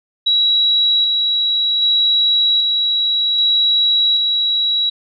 sine tone with tremolo, 3886 Hz, B7, 29 cents flat, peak -11 dBFS, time 0.26-4.9 s, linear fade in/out 10 ms, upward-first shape square, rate 0.64 Hz, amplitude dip 25%, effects none

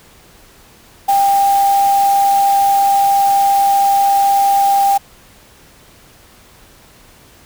sine tone in noise, 795 Hz, G5, 24 cents sharp, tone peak -9 dBFS, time 1.08-4.98 s, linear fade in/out 10 ms, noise white, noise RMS -27 dBFS, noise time 1.08-4.98 s, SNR +15 dB, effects pink hiss -45 dBFS RMS until 7.45 s

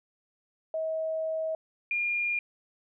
sine tone pair in turn, 639 / 2413 Hz, D#5 / D7, +46 / +46 cents, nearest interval octave + major seventh, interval 2300 cents, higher second, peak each -28 / -26 dBFS, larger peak second, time 0.74-1.55 / 1.91-2.39 s, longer first, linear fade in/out 2 ms, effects none

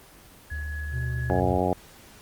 sine tone with tremolo, 1683 Hz, G#6, 23 cents sharp, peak -35 dBFS, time 0.5-1.4 s, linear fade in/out 5 ms, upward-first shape sine, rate 4.4 Hz, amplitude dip 25%
sine tone, 74 Hz, D2, 14 cents sharp, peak -30 dBFS, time 0.51-1.6 s, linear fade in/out 10 ms
triangle tone with vibrato, 123.47 Hz, B2, in tune, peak -26 dBFS, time 0.91-1.57 s, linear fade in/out 50 ms, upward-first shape triangle, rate 20 Hz, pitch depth 41 cents each way
harmonic tone, 91.3 Hz, F#2, 23 cents flat, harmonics 1 / 2 / 3 / 4 / 5 / 6 / 7 / 8 / 9, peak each -30 / -30 / -30 / -30 / -30 / -30 / -30 / -30 / -30 dBFS, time 1.3-1.73 s, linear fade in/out 0 ms
effects pink hiss -50 dBFS RMS until 2.21 s + Opus 24 kbps

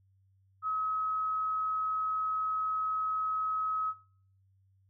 sine tone, 1278 Hz, D#6, 46 cents sharp, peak -29 dBFS, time 0.62-3.94 s, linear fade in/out 50 ms, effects noise-tail reverb RT60 0.5 s tail -20 dB re dry + added 96 Hz sine -64 dBFS peak until 4.89 s

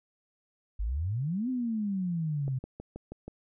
sine exponential two-way sweep, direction up then down, 46.96 to 261.6 to 127.1 Hz, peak -28 dBFS, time 0.79-2.59 s, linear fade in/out 10 ms, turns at 1.49 s
click train, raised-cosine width 2 ms, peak -27 dBFS, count 6, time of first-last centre 2.48-3.28 s, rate 6.25 Hz
effects none

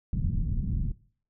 pink low-pass noise, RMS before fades -28 dBFS, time 0.13-0.92 s, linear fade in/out 2 ms, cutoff 180 Hz, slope 24 dB/octave, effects noise-tail reverb RT60 0.5 s tail -20 dB re dry

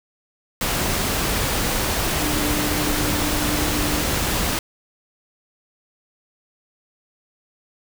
sine tone in noise, 298.1 Hz, D4, 26 cents sharp, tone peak -26 dBFS, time 2.2-4.02 s, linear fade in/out 2 ms, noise pink, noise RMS -22 dBFS, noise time 0.61-4.59 s, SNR -7 dB, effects none

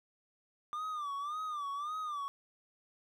triangle tone with vibrato, 1188 Hz, D6, 20 cents sharp, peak -34 dBFS, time 0.73-2.28 s, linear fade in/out 0 ms, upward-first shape sine, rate 1.8 Hz, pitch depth 110 cents each way, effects none

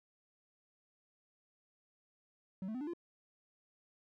triangle tone with pitch steps, 188.6 / 219.2 / 254.7 / 295.9 / 343.9 Hz, F#3 / A3 / C4 / D4 / F4, +33 / -6 / -46 / +13 / -27 cents, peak -36 dBFS, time 2.62-2.935 s, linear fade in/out 2 ms, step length 63 ms, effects none

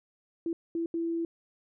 sine tone bursts at uneven times, 333.6 Hz, E4, 21 cents sharp, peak -28 dBFS, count 3, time 0.46-0.53 / 0.75-0.86 / 0.94-1.25 s, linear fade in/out 2 ms, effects none

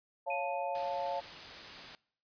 sine chord, Db augmented, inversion none, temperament equal, 554.4 / 698.5 / 880 Hz, Db5 / F5 / A5, 0 / 0 / 0 cents, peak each -37 dBFS, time 0.26-1.21 s, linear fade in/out 20 ms
sine tone with exponential decay, 2489 Hz, D#7, in tune, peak -36 dBFS, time 0.3-1.36 s, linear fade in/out 5 ms, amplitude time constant 230 ms
white noise, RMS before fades -46 dBFS, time 0.75-1.95 s, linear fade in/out 0 ms
effects noise-tail reverb RT60 0.6 s tail -23 dB re dry + resampled to 11025 Hz

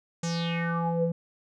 square tone with low-pass filter sweep, 168.5 Hz, E3, 38 cents sharp, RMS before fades -28 dBFS, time 0.23-1.12 s, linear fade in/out 5 ms, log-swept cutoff 7100 to 370 Hz, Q 5.5, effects none

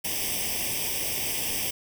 white noise with comb filter, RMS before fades -29 dBFS, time 0.04-1.71 s, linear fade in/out 10 ms, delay 0.36 ms, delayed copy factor +1, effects none

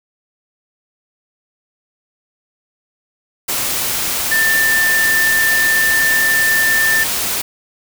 sine tone in noise, 1782 Hz, A6, 22 cents sharp, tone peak -12 dBFS, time 4.31-7.04 s, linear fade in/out 10 ms, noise white, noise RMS -19 dBFS, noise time 3.48-7.42 s, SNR +4 dB, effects none

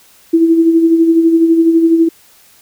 sine tone with tremolo, 329.6 Hz, E4, in tune, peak -4 dBFS, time 0.33-2.09 s, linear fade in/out 10 ms, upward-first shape sine, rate 12 Hz, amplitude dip 50%, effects white hiss -46 dBFS RMS until 2.61 s

